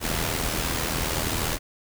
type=noise with amplitude modulation; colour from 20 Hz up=pink; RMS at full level=-24 dBFS; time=0-1.59 s; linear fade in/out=50 ms; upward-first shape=sine; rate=80.5 Hz; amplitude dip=60%; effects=none